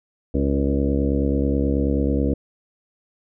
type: harmonic tone with a mistuned harmonic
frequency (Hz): 69.3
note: C#2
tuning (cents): 0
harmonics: 1 / 2 / 3 / 4 / 5 / 6 / 7 / 8 / 9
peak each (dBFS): -22 / -28 / -26 / -23 / -29 / -35 / -27 / -34 / -38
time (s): 0.34-2.34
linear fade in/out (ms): 5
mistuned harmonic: 7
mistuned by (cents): -23
effects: none